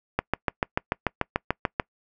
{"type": "click train", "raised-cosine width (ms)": 0.5, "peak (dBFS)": -7, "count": 12, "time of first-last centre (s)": [0.19, 1.798], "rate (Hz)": 6.84, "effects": ["noise-tail reverb RT60 0.1 s tail -26 dB re dry"]}